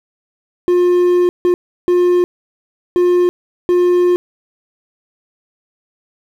triangle tone bursts at uneven times, 355.7 Hz, F4, 32 cents sharp, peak -7 dBFS, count 5, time 0.68-1.29 / 1.45-1.54 / 1.88-2.24 / 2.96-3.29 / 3.69-4.16 s, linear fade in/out 0 ms, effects 7-bit

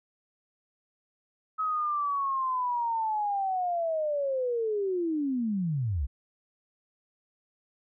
sine linear sweep, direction down, 1283 to 58.27 Hz, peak -26 dBFS, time 1.58-6.07 s, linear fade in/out 20 ms, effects none

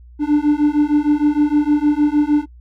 triangle beating tone pair, 292.8 / 299.3 Hz, D4 / D4, -5 / +33 cents, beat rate 6.5 Hz, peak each -13 dBFS, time 0.19-2.46 s, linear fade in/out 50 ms, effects noise-tail reverb RT60 0.1 s tail -23 dB re dry + added 60 Hz sine -39 dBFS peak until 2.6 s

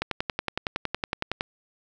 click train, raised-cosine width 0.3 ms, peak -10 dBFS, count 16, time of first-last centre 0.02-1.409 s, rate 10.8 Hz, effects none

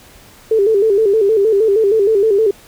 sine tone with vibrato, 419.3 Hz, G#4, 17 cents sharp, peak -9 dBFS, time 0.51-2.51 s, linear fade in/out 5 ms, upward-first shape square, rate 6.4 Hz, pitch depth 96 cents each way, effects pink hiss -43 dBFS RMS until 2.67 s

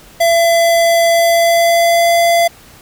square tone with pitch glide, 674 to 681.4 Hz, E5 to F5, +38 to -43 cents, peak -9 dBFS, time 0.2-2.48 s, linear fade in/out 10 ms, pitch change +19 cents, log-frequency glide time 1.13-2.12 s, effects pink hiss -41 dBFS RMS until 2.81 s

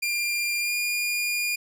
sawtooth tone with pitch glide, 2395 to 2424 Hz, D7 to D#7, +33 to -46 cents, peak -21 dBFS, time 0.02-1.56 s, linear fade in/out 10 ms, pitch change +21 cents, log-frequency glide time 0.6-0.73 s, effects none

